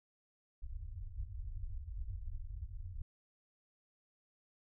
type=low-pass noise; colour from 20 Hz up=pink; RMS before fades=-43 dBFS; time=0.62-3.02 s; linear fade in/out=5 ms; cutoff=100 Hz; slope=96 dB/octave; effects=none